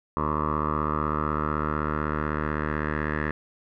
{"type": "tone with low-pass filter sweep", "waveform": "10% pulse", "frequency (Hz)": 75.9, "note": "D#2", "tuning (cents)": -42, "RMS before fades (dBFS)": -27, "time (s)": [0.17, 3.31], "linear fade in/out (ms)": 0, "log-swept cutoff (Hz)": [1100, 1700], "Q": 6.1, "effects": []}